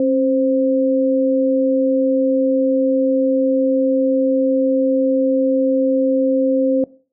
sine tone pair together, 269 / 523.3 Hz, C4 / C5, +48 / 0 cents, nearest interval octave, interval 1152 cents, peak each -16 dBFS, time 0-6.84 s, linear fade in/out 2 ms, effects noise-tail reverb RT60 0.4 s tail -20 dB re dry

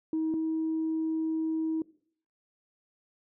sine tone pair in turn, 317.8 / 319.6 Hz, D#4 / D#4, +37 / +47 cents, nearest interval unison, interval 10 cents, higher second, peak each -25 / -26 dBFS, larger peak first, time 0.13-0.34 / 0.34-1.82 s, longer second, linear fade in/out 2 ms, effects noise-tail reverb RT60 0.6 s tail -21 dB re dry + tanh soft clip ceiling -23 dBFS

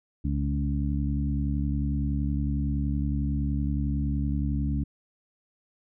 harmonic tone with a mistuned harmonic, 70.8 Hz, C#2, 37 cents sharp, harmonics 1 / 2 / 3 / 4, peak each -27 / -30 / -32 / -33 dBFS, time 0.24-4.84 s, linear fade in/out 10 ms, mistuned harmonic 1, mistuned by -36 cents, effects none

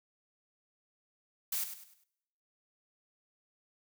blue noise with echo, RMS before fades -34 dBFS, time 1.52-1.64 s, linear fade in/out 5 ms, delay 100 ms, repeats 4, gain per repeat -9 dB, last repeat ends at 2.04 s, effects noise-tail reverb RT60 0.9 s tail -25 dB re dry

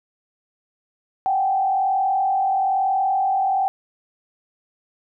sine tone with frequency modulation, 772 Hz, G5, 27 cents flat, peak -17 dBFS, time 1.26-3.68 s, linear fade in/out 0 ms, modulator 41.1 Hz, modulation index 0.75, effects none

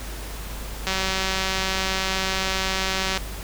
click train, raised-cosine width 0.2 ms, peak -7 dBFS, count 439, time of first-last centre 0.87-3.175 s, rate 190 Hz, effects added 50 Hz sine -33 dBFS peak until 3.43 s + pink hiss -37 dBFS RMS until 3.43 s

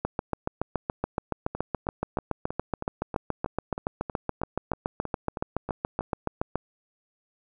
two click trains, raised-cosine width 1 ms, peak -12 / -18 dBFS, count 47 / 15, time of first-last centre 0.05-6.556 / 1.55-6.009 s, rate 7.07 / 3.14 Hz, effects none

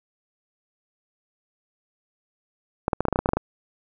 clicks, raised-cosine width 1 ms, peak -7 dBFS, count 12, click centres 2.881 / 2.932 / 3.006 / 3.053 / 3.084 / 3.127 / 3.159 / 3.19 / 3.259 / 3.29 / 3.334 / 3.37 s, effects none

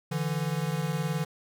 square beating tone pair, 147.1 / 166.1 Hz, D3 / E3, +3 / +13 cents, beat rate 19 Hz, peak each -31 dBFS, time 0.11-1.25 s, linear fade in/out 10 ms, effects none

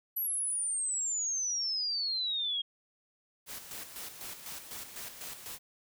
sine exponential sweep, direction down, 11910 to 3240 Hz, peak -30 dBFS, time 0.16-2.62 s, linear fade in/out 10 ms
white noise with tremolo, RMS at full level -42 dBFS, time 3.46-5.59 s, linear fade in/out 50 ms, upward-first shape square, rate 4 Hz, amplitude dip 55%
effects none

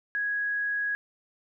sine tone, 1661.2 Hz, G#6, in tune, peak -26 dBFS, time 0.15-0.95 s, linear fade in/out 0 ms, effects none

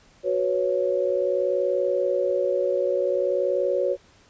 sine chord, F# suspended fourth, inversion none, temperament equal, 370 / 493.9 / 554.4 Hz, F#4 / B4 / C#5, 0 / 0 / 0 cents, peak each -26 / -26 / -23 dBFS, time 0.23-3.97 s, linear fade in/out 50 ms, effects pink hiss -56 dBFS RMS until 4.29 s + resampled to 16000 Hz

